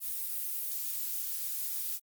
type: noise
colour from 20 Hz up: violet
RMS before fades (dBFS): -35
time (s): 0-2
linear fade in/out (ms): 50
effects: Opus 32 kbps